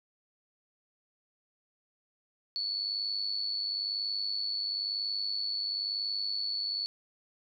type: tone with amplitude modulation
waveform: sine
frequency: 4435 Hz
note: C#8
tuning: in tune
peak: -28 dBFS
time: 2.56-6.86 s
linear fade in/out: 0 ms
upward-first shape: sine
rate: 101 Hz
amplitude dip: 55%
effects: none